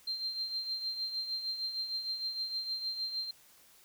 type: tone with tremolo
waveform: sine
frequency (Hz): 4161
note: C8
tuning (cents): -10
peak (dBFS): -31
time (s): 0.07-3.31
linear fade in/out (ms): 5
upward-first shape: triangle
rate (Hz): 6.5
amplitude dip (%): 65
effects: white hiss -61 dBFS RMS until 3.84 s